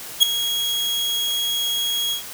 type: tone with ADSR envelope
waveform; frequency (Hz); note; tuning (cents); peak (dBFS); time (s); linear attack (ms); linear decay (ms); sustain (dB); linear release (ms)
40% pulse; 3300; G#7; -12; -6; 0.2-2.23; 29; 4; -14; 110
effects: white hiss -35 dBFS RMS until 2.33 s